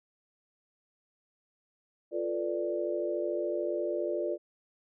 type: chord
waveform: sine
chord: B half-diminished seventh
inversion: second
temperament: equal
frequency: 349.2 / 440 / 493.9 / 587.3 Hz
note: F4 / A4 / B4 / D5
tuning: 0 / 0 / 0 / 0 cents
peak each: -33 / -37 / -38 / -33 dBFS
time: 2.11-4.38 s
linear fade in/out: 50 ms
effects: none